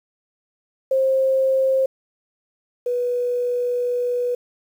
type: tone pair in turn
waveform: sine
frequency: 530 / 489.5 Hz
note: C5 / B4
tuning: +22 / -15 cents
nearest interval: minor second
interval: 137 cents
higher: first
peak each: -15 / -19 dBFS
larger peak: first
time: 0.91-1.86 / 2.86-4.35 s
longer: second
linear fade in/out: 5 ms
effects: 8-bit